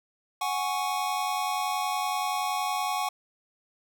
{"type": "chord", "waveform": "square", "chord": "F# suspended second", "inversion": "none", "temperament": "equal", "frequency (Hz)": [740, 830.6, 1108.7], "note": ["F#5", "G#5", "C#6"], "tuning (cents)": [0, 0, 0], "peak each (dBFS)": -32, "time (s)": [0.41, 3.09], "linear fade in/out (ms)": 5, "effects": []}